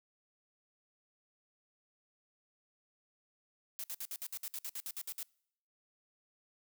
blue noise bursts, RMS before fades -41 dBFS, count 14, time 3.79-5.229 s, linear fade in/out 0 ms, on 48 ms, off 59 ms, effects noise-tail reverb RT60 0.7 s tail -26 dB re dry

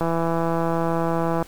click train, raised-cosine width 1 ms, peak -10 dBFS, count 236, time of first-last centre 0.01-1.426 s, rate 166 Hz, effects pink hiss -47 dBFS RMS until 1.47 s

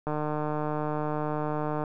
click train, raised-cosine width 1 ms, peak -17 dBFS, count 268, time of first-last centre 0.07-1.838 s, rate 151 Hz, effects none

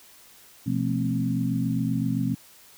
sine tone cluster, 125 / 171.9 / 218.3 / 238.2 / 266 Hz, B2 / F3 / A3 / A#3 / C4, +21 / -27 / -13 / +38 / +29 cents, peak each -28 / -29 / -29 / -36 / -28 dBFS, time 0.66-2.35 s, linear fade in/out 10 ms, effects white hiss -52 dBFS RMS until 2.77 s

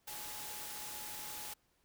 sine tone in noise, 845 Hz, G#5, 30 cents sharp, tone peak -53 dBFS, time 0.07-1.54 s, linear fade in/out 10 ms, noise white, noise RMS -45 dBFS, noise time 0.07-1.54 s, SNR -11 dB, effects pink hiss -75 dBFS RMS until 1.84 s

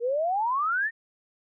sine exponential sweep, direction up, 456.1 to 1864.7 Hz, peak -23 dBFS, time 0-0.91 s, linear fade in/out 50 ms, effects none

